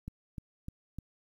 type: click train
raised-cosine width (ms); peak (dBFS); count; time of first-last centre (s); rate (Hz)
5; -27; 4; 0.08-0.986; 3.31
effects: 10-bit